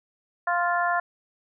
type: harmonic tone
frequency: 349.2 Hz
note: F4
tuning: in tune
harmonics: 2 / 3 / 4 / 5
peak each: -25 / -27 / -28 / -29 dBFS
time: 0.47-1 s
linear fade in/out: 5 ms
effects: none